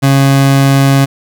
30% pulse tone, 137.2 Hz, C#3, 17 cents flat, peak -3 dBFS, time 0.02-1.06 s, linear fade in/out 20 ms, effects none

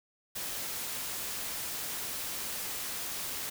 white noise, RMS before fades -37 dBFS, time 0.35-3.5 s, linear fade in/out 10 ms, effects none

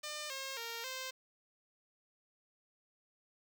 5% pulse tone with pitch steps, 601 / 537 / 463 / 521 Hz, D5 / C5 / A#4 / C5, +40 / +45 / -12 / -7 cents, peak -29 dBFS, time 0.03-1.11 s, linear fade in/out 10 ms, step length 270 ms, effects none

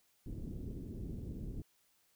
pink low-pass noise, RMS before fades -43 dBFS, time 0.26-1.62 s, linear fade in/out 5 ms, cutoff 340 Hz, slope 24 dB/octave, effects white hiss -73 dBFS RMS until 2.15 s

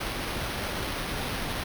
pink noise with sample-and-hold, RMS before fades -32 dBFS, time 0-1.64 s, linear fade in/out 10 ms, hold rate 7350 Hz, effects none

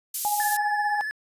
white high-pass noise, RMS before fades -28 dBFS, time 0.14-0.57 s, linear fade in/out 5 ms, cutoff 6300 Hz, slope 12 dB/octave
sine tone with tremolo, 830 Hz, G#5, 1 cent flat, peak -21 dBFS, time 0.25-1.01 s, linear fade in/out 0 ms, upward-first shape sine, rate 15 Hz, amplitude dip 50%
triangle tone with vibrato, 1727 Hz, A6, 33 cents flat, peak -26 dBFS, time 0.4-1.11 s, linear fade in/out 0 ms, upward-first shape sine, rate 18 Hz, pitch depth 30 cents each way
effects resampled to 32000 Hz

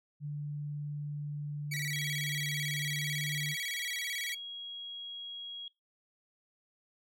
sine tone with pitch glide, 146.83 to 148.02 Hz, D3 to D3, 0 to +14 cents, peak -35 dBFS, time 0.2-3.56 s, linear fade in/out 50 ms, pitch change +14 cents, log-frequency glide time 2.77-3.25 s
sawtooth tone with vibrato, 2100 Hz, C7, 6 cents sharp, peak -32 dBFS, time 1.71-4.35 s, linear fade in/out 10 ms, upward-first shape square, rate 18 Hz, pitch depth 130 cents each way
sine tone, 3300 Hz, G#7, 12 cents flat, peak -40 dBFS, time 1.93-5.68 s, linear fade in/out 2 ms
effects noise-tail reverb RT60 0.2 s tail -23 dB re dry

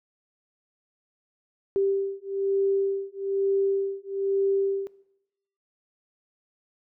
sine beating tone pair, 392 / 393.1 Hz, G4 / G4, 0 / +5 cents, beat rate 1.1 Hz, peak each -26 dBFS, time 1.76-4.87 s, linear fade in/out 0 ms, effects noise-tail reverb RT60 0.8 s tail -19 dB re dry

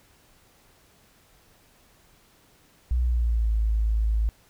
sine tone with pitch glide, 61.3 to 54.3 Hz, B1 to A1, -12 to -22 cents, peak -20 dBFS, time 2.91-4.29 s, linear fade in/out 0 ms, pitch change -210 cents, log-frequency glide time 3.03-3.52 s, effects pink hiss -59 dBFS RMS until 4.49 s

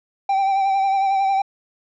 triangle tone with vibrato, 780 Hz, G5, 9 cents flat, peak -14 dBFS, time 0.29-1.42 s, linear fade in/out 5 ms, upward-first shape triangle, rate 11 Hz, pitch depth 38 cents each way, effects resampled to 16000 Hz

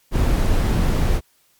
brown noise, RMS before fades -17 dBFS, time 0.11-1.21 s, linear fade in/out 50 ms, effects white hiss -60 dBFS RMS until 1.59 s + MP3 96 kbps

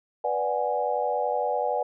sine chord, G# half-diminished seventh, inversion first, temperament equal, 493.9 / 587.3 / 740 / 830.6 Hz, B4 / D5 / F#5 / G#5, 0 / 0 / 0 / 0 cents, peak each -29 dBFS, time 0.24-1.83 s, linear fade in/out 5 ms, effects none

